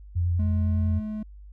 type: tone with vibrato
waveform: sine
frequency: 87.31 Hz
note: F2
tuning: in tune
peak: -21 dBFS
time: 0.15-1 s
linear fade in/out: 20 ms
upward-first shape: sine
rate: 10 Hz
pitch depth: 22 cents each way
type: tone with pitch glide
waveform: triangle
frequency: 211.5 to 214.2 Hz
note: G#3 to A3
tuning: +32 to -46 cents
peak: -27 dBFS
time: 0.39-1.23 s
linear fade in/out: 5 ms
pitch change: +22 cents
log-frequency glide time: 0.57-0.84 s
effects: added 50 Hz sine -42 dBFS peak until 1.52 s